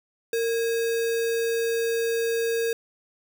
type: tone with sample-and-hold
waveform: sine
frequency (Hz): 459.9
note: A#4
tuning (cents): -23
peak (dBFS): -22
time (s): 0.33-2.73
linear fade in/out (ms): 2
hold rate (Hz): 2100
effects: none